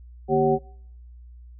sine tone cluster, 150.7 / 236 / 389.9 / 548 / 749 Hz, D3 / A#3 / G4 / C#5 / F#5, +45 / +22 / -9 / -20 / +21 cents, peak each -27 / -26 / -20 / -27 / -23 dBFS, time 0.28-0.59 s, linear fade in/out 50 ms, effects noise-tail reverb RT60 0.7 s tail -24 dB re dry + added 60 Hz sine -42 dBFS peak until 1.59 s

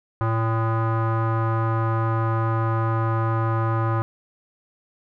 square tone with low-pass filter, 112.8 Hz, A2, 44 cents sharp, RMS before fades -22 dBFS, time 0.21-4.02 s, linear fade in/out 0 ms, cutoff 1200 Hz, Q 4.1, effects none

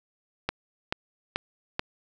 click train, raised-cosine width 0.3 ms, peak -10 dBFS, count 4, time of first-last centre 0.49-1.794 s, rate 2.3 Hz, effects none

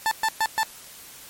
30% pulse tone bursts, 884 Hz, A5, 8 cents sharp, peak -17 dBFS, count 4, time 0.06-0.632 s, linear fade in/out 0 ms, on 53 ms, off 120 ms, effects white hiss -44 dBFS RMS until 1.29 s + MP3 64 kbps

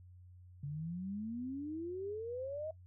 sine exponential sweep, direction up, 138.59 to 643 Hz, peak -38 dBFS, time 0.63-2.71 s, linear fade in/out 5 ms, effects noise-tail reverb RT60 0.1 s tail -19 dB re dry + added 90 Hz sine -54 dBFS peak until 2.86 s

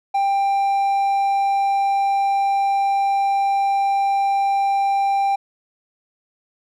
triangle tone, 791 Hz, G5, 15 cents sharp, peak -14 dBFS, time 0.14-5.36 s, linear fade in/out 10 ms, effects none

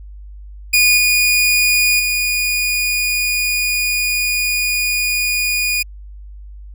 sawtooth tone with level steps, 2453 Hz, D#7, 25 cents flat, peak -6 / -8 / -12 dBFS, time 0.73-5.83 s, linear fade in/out 10 ms, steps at 0.97 / 1.99 s, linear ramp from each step 10 ms, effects added 50 Hz sine -32 dBFS peak until 6.74 s

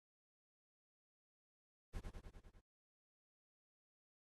brown noise with echo, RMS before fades -45 dBFS, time 1.93-2.01 s, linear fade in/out 20 ms, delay 100 ms, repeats 6, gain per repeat -3 dB, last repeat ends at 2.61 s, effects AAC 32 kbps

